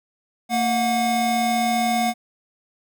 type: tone pair together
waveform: square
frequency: 228.8 / 726.4 Hz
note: A#3 / F#5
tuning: -32 / -32 cents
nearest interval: octave + minor sixth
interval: 2000 cents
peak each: -24 / -21 dBFS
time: 0.49-2.14 s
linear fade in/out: 50 ms
effects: none